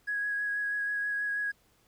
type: tone with vibrato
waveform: triangle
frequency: 1662 Hz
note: G#6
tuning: 1 cent sharp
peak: -25 dBFS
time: 0.07-1.52 s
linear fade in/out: 20 ms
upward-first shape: sine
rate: 6.2 Hz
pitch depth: 14 cents each way
effects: tanh soft clip ceiling -27 dBFS + pink hiss -67 dBFS RMS until 1.87 s